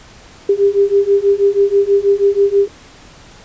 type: beating tone pair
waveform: sine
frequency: 396.3 / 402.5 Hz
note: G4 / G4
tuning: +19 / +46 cents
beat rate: 6.2 Hz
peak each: -13 / -12 dBFS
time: 0.49-2.68 s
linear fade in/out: 5 ms
effects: pink hiss -41 dBFS RMS until 3.44 s + resampled to 16000 Hz